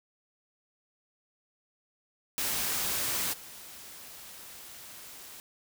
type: noise with level steps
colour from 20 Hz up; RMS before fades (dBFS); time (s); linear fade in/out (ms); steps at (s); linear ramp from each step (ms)
white; -31 / -47; 2.38-5.4; 0; 3.32; 20
effects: none